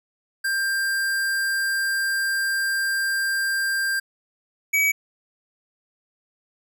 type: tone pair in turn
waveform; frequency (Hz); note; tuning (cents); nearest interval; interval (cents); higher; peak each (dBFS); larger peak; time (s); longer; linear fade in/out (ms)
square; 1588 / 2276; G6 / C#7; +22 / +45; tritone; 623; second; -22 / -18; second; 0.44-4 / 4.73-4.92; first; 10
effects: none